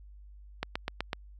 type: click train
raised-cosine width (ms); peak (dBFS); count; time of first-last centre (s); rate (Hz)
0.3; -15; 5; 0.63-1.131; 7.98
effects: added 50 Hz sine -48 dBFS peak until 1.39 s